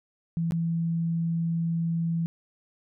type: tone with dropouts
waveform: sine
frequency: 166.5 Hz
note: E3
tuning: 18 cents sharp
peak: -24 dBFS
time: 0.37-2.26 s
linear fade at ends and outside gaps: 0 ms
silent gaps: 0.509-0.521 s
effects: none